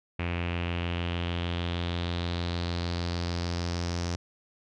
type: tone with low-pass filter sweep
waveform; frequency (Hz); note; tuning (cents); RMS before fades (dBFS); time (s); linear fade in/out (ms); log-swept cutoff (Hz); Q
sawtooth; 86.5; F2; -16; -31; 0.19-4.16; 5; 2500 to 5700; 4
effects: none